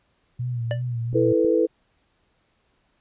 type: tone with vibrato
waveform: sine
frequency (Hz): 120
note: B2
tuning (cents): -49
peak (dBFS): -24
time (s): 0.39-1.33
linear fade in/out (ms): 10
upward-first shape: sine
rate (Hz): 2.8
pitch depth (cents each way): 64
type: tone with exponential decay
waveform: square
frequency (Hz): 587.3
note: D5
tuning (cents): 0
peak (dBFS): -22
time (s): 0.71-0.82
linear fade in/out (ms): 1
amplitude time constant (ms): 23
type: clicks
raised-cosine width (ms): 3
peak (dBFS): -23 / -25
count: 2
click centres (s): 1.13 / 1.447
type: chord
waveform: sine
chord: E suspended fourth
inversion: none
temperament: just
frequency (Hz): 329.6 / 439.5 / 494.4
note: E4 / A4 / B4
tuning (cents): 0 / -2 / +2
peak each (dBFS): -21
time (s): 1.14-1.67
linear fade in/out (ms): 20
effects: pink hiss -67 dBFS RMS until 3 s + resampled to 8000 Hz